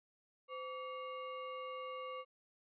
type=ring-modulated tone; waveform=square; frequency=830.6 Hz; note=G#5; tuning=in tune; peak=-40 dBFS; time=0.48-2.25 s; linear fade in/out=50 ms; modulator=316 Hz; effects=resampled to 8000 Hz